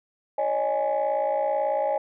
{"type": "chord", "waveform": "sine", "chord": "C# suspended second", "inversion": "none", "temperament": "equal with one note detuned", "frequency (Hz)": [554.4, 612.6, 830.6], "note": ["C#5", "D#5", "G#5"], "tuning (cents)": [0, -27, 0], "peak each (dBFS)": -25, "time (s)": [0.38, 1.98], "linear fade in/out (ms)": 5, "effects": ["tanh soft clip ceiling -17 dBFS"]}